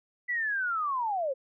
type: linear sweep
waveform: sine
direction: down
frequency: 1994 to 506 Hz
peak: -27 dBFS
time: 0.28-1.34 s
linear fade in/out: 20 ms
effects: none